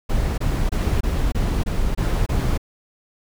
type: noise bursts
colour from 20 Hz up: brown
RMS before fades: -20 dBFS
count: 8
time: 0.09-2.578 s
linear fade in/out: 10 ms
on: 290 ms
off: 24 ms
effects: none